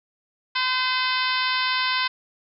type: harmonic tone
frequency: 512 Hz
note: C5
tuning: 38 cents flat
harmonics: 2 / 3 / 4 / 5 / 6 / 7 / 8 / 9 / 10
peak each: -26 / -28 / -29 / -30 / -31 / -31 / -32 / -33 / -33 dBFS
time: 0.55-2.08 s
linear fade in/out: 10 ms
effects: none